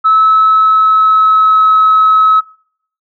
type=tone with pitch glide; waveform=sine; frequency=1300 to 1286.6 Hz; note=E6 to E6; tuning=-24 to -42 cents; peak=-4 dBFS; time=0.04-2.41 s; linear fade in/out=20 ms; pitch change=-18 cents; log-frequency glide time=0.18-1.7 s; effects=noise-tail reverb RT60 0.6 s tail -20 dB re dry + tanh soft clip ceiling -1 dBFS